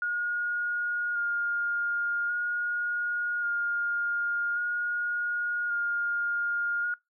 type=tone with vibrato; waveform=sine; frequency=1424 Hz; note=F6; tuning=33 cents sharp; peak=-26 dBFS; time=0.02-6.94 s; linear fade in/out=2 ms; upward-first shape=square; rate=0.44 Hz; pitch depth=13 cents each way; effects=noise-tail reverb RT60 0.2 s tail -24 dB re dry